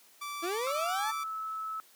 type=tone; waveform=sawtooth; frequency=1163 Hz; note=D6; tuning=17 cents flat; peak=-33 dBFS; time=0.21-1.24 s; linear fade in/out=10 ms
type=linear sweep; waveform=35% pulse; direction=up; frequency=322.5 to 900 Hz; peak=-30 dBFS; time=0.42-1.12 s; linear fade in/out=20 ms
type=tone with pitch glide; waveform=sine; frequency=1318.5 to 1301.9 Hz; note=E6 to E6; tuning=0 to -22 cents; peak=-34 dBFS; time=0.67-1.8 s; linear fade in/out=0 ms; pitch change=-22 cents; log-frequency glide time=1.01-1.34 s
effects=white hiss -60 dBFS RMS until 1.95 s + high-pass 200 Hz 12 dB/octave

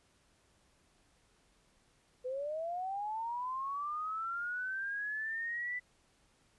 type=linear sweep; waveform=sine; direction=up; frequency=493.9 to 1994 Hz; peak=-35 dBFS; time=2.24-5.8 s; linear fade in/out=20 ms; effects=pink hiss -70 dBFS RMS until 6.58 s + resampled to 24000 Hz

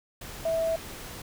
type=tone in noise; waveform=sine; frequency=654 Hz; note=E5; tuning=14 cents flat; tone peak=-24 dBFS; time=0.45-0.76 s; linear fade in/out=5 ms; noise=pink; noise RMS=-41 dBFS; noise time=0.21-1.22 s; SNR=+14 dB; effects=none

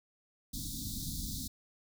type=band-stop noise; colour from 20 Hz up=pink; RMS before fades=-39 dBFS; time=0.53-1.48 s; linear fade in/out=10 ms; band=300 to 3600 Hz; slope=96 dB/octave; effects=none

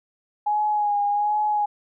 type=tone with vibrato; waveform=sine; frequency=830.6 Hz; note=G#5; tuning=in tune; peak=-19 dBFS; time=0.46-1.66 s; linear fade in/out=10 ms; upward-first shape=sine; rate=1.3 Hz; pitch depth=31 cents each way; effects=none

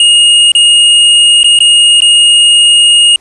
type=tone with dropouts; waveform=square; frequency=2858 Hz; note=F7; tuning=39 cents sharp; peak=-3 dBFS; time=0-3.16 s; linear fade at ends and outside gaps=2 ms; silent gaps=0.519-0.55 / 1.432-1.443 / 1.59-1.604 / 2.005-2.019 s; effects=pink hiss -47 dBFS RMS until 3.2 s + resampled to 24000 Hz

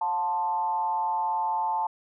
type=tone with frequency modulation; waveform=sine; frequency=882 Hz; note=A5; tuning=4 cents sharp; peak=-24 dBFS; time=0.01-1.87 s; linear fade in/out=5 ms; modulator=167 Hz; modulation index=0.6; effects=none

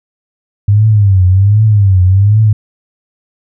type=tone with vibrato; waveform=sine; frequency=99.8 Hz; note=G2; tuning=32 cents sharp; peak=-4 dBFS; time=0.68-2.53 s; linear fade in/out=5 ms; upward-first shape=triangle; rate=1.3 Hz; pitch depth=180 cents each way; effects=none

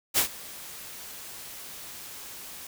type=noise with ADSR envelope; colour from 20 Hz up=white; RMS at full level=-21 dBFS; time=0.14-2.67 s; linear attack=38 ms; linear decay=99 ms; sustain=-21 dB; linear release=3 ms; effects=none

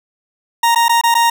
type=tone with dropouts; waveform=40% pulse; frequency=932.3 Hz; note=A#5; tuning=in tune; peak=-9 dBFS; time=0.63-1.3 s; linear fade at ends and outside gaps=5 ms; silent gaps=0.749-0.758 / 0.883-0.893 / 1.013-1.036 / 1.143-1.15 s; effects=none

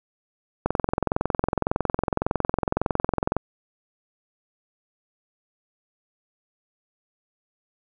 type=click train; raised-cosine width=1 ms; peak=-7 dBFS; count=60; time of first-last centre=0.66-3.366 s; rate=21.8 Hz; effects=none

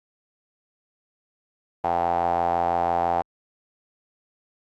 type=tone with band-pass filter; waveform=sawtooth; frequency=86 Hz; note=F2; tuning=26 cents flat; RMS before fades=-23 dBFS; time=1.84-3.22 s; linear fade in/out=5 ms; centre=770 Hz; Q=7.1; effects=Opus 32 kbps

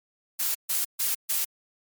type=noise bursts; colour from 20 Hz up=blue; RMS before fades=-26 dBFS; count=4; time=0.39-1.45 s; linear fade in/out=10 ms; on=160 ms; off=140 ms; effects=MP3 96 kbps

